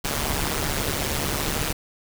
pink noise with amplitude modulation, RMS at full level -22 dBFS, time 0.04-1.73 s, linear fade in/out 10 ms, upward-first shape sine, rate 145 Hz, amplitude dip 80%, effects none

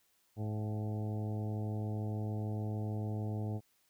harmonic tone with a mistuned harmonic, 106.7 Hz, G#2, 47 cents sharp, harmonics 1 / 2 / 3 / 4 / 5 / 6 / 7 / 8, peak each -35 / -42 / -46 / -48 / -52 / -52 / -52 / -58 dBFS, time 0.36-3.61 s, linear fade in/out 50 ms, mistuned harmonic 6, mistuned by +42 cents, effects white hiss -73 dBFS RMS until 3.89 s

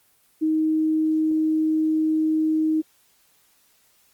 sine tone, 313.9 Hz, D#4, 15 cents sharp, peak -18 dBFS, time 0.41-2.82 s, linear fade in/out 20 ms, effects white hiss -61 dBFS RMS until 4.13 s + Opus 24 kbps

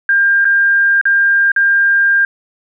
sine tone with dropouts, 1600 Hz, G6, 35 cents sharp, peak -8 dBFS, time 0.09-2.25 s, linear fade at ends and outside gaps 2 ms, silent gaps 0.446-0.452 / 1.013-1.054 / 1.518-1.562 s, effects none

